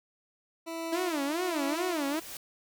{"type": "tone with tremolo", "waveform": "20% pulse", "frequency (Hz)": 329.6, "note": "E4", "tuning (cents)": 0, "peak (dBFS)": -28, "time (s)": [0.66, 2.18], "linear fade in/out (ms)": 20, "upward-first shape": "triangle", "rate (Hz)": 1.2, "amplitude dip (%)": 70}
{"type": "tone with vibrato", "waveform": "sawtooth", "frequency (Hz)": 318.7, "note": "D#4", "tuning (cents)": 42, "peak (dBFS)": -25, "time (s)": [0.92, 2.2], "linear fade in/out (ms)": 10, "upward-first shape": "sine", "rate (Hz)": 2.4, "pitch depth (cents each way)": 250}
{"type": "noise with exponential growth", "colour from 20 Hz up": "white", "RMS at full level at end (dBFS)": -40, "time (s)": [1.4, 2.37], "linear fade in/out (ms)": 2, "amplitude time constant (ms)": 210}
{"effects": []}